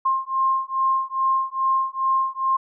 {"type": "beating tone pair", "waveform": "sine", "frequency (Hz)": [1060, 1062.4], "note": ["C6", "C6"], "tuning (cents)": [22, 26], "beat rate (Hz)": 2.4, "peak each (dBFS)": -22, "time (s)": [0.05, 2.57], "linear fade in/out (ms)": 10, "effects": []}